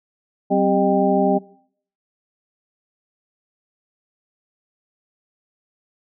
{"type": "tone cluster", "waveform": "sine", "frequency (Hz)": [190.2, 261.8, 397.4, 612, 789], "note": ["F#3", "C4", "G4", "D#5", "G5"], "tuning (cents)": [48, 1, 24, -29, 11], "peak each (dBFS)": -21, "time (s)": [0.5, 1.39], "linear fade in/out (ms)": 20, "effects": ["noise-tail reverb RT60 0.6 s tail -21 dB re dry"]}